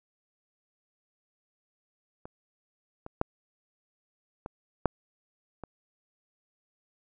clicks, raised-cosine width 1 ms, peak -28 / -26 / -11 / -23 / -8 / -25 dBFS, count 6, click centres 2.255 / 3.064 / 3.214 / 4.461 / 4.857 / 5.637 s, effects none

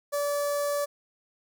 sawtooth tone with notch filter, 577 Hz, D5, 31 cents flat, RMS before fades -28 dBFS, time 0.12-0.86 s, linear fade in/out 20 ms, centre 2700 Hz, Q 0.54, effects none

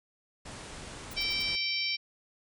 pink low-pass noise, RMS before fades -44 dBFS, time 0.45-1.56 s, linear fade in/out 10 ms, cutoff 10000 Hz, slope 96 dB/octave
violet noise bursts, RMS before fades -45 dBFS, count 4, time 1.11-1.426 s, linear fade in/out 5 ms, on 25 ms, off 72 ms
harmonic tone, 775 Hz, G5, 20 cents flat, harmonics 3 / 4 / 5 / 6 / 7, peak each -33 / -37 / -38 / -36 / -34 dBFS, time 1.16-1.97 s, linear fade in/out 20 ms
effects none

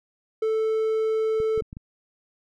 triangle tone, 440 Hz, A4, in tune, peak -19 dBFS, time 0.42-1.61 s, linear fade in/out 5 ms
clicks, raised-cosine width 5 ms, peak -25 dBFS, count 5, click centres 1.402 / 1.577 / 1.621 / 1.729 / 1.769 s
effects none

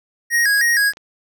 square tone with vibrato, 1760 Hz, A6, in tune, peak -14 dBFS, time 0.3-0.93 s, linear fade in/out 50 ms, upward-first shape square, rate 3.2 Hz, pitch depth 110 cents each way
clicks, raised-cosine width 0.2 ms, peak -23 dBFS, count 3, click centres 0.576 / 0.935 / 0.971 s
effects none

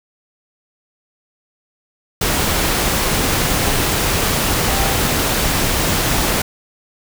sine tone in noise, 784 Hz, G5, in tune, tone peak -24 dBFS, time 4.68-4.94 s, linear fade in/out 5 ms, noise pink, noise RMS -17 dBFS, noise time 2.21-6.42 s, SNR -10 dB, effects none

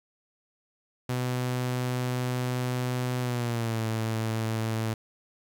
sawtooth tone with pitch glide, 125.3 to 111.63 Hz, B2 to A2, +25 to +25 cents, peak -23 dBFS, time 1.09-4.94 s, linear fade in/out 5 ms, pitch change -200 cents, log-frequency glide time 3.21-3.8 s, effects 10-bit

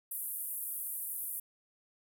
white band-pass noise, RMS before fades -39 dBFS, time 0.11-1.4 s, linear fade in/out 5 ms, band 9800 to 15000 Hz, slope 48 dB/octave, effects none

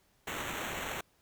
white noise with sample-and-hold, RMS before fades -38 dBFS, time 0.27-1.01 s, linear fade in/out 5 ms, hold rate 4900 Hz, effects pink hiss -70 dBFS RMS until 1.21 s

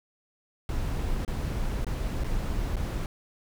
brown noise with dropouts, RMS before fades -29 dBFS, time 0.69-3.06 s, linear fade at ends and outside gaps 1 ms, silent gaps 1.249-1.278 / 1.846-1.867 / 2.237-2.243 / 2.758-2.767 s, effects none

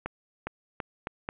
accelerating click train, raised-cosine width 0.5 ms, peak -17 dBFS, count 5, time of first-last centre 0.06-1.289 s, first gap 410 ms, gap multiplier 0.81, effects resampled to 8000 Hz + 8-bit

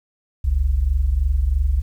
sine tone pair together, 46.25 / 69.3 Hz, F#1 / C#2, 0 / 0 cents, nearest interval perfect fifth, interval 700 cents, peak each -20 / -17 dBFS, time 0.44-1.82 s, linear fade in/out 10 ms, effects 9-bit

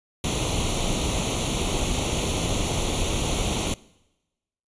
pink noise with comb filter, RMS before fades -25 dBFS, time 0.24-3.74 s, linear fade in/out 2 ms, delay 0.3 ms, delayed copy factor +0.8, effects noise-tail reverb RT60 1.0 s tail -22 dB re dry + resampled to 22050 Hz

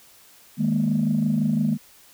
sine chord, D# suspended fourth, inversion none, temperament just, 155.56 / 207.4 / 233.3 Hz, D#3 / G#3 / A#3, 0 / -2 / +2 cents, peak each -24 / -22 / -22 dBFS, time 0.57-1.78 s, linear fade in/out 50 ms, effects tanh soft clip ceiling -12 dBFS + white hiss -52 dBFS RMS until 2.13 s

